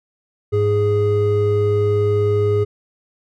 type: tone pair together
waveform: triangle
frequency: 103.83 / 415.3 Hz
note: G#2 / G#4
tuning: 0 / 0 cents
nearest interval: 2 octaves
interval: 2400 cents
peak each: -16 / -14 dBFS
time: 0.52-2.65 s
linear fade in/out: 20 ms
effects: none